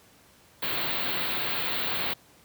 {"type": "band-stop noise", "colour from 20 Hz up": "white", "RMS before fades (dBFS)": -29, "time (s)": [0.62, 2.14], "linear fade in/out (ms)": 10, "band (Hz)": [4400, 16000], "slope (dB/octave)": 96, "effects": ["pink hiss -57 dBFS RMS until 2.44 s", "high-pass 80 Hz 12 dB/octave"]}